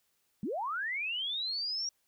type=linear sweep; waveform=sine; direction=up; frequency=167.5 to 5680 Hz; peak=-32 dBFS; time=0.43-1.89 s; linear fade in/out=2 ms; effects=white hiss -75 dBFS RMS until 2.07 s